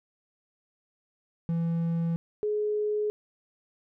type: tone pair in turn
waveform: triangle / sine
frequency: 167.1 / 421.1 Hz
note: E3 / G#4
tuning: +24 / +24 cents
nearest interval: octave + major third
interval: 1600 cents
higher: second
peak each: -23 / -25 dBFS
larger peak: first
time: 1.49-2.16 / 2.43-3.1 s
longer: neither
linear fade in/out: 0 ms
effects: none